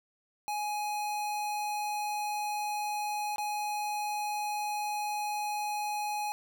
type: tone with dropouts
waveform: square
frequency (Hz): 836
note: G#5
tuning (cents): +11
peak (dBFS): -32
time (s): 0.48-6.32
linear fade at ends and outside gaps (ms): 0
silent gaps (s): 3.36-3.382
effects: none